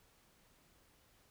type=silence; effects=pink hiss -69 dBFS RMS until 1.3 s